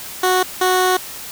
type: tone bursts at uneven times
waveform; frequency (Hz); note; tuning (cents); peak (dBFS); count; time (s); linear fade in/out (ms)
15% pulse; 368.7; F#4; -6; -7; 2; 0.23-0.43 / 0.61-0.97; 5
effects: white hiss -32 dBFS RMS until 1.31 s